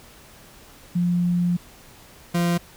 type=tone pair in turn; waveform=sine / 40% pulse; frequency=175.7 / 172.58 Hz; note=F3 / F3; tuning=+11 / -20 cents; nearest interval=unison; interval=31 cents; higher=first; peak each=-18 dBFS; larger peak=neither; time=0.95-1.57 / 2.34-2.58 s; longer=first; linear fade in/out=10 ms; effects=pink hiss -48 dBFS RMS until 2.76 s